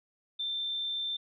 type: tone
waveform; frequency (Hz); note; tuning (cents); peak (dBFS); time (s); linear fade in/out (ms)
sine; 3566; A7; +22; -31; 0.39-1.17; 10
effects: none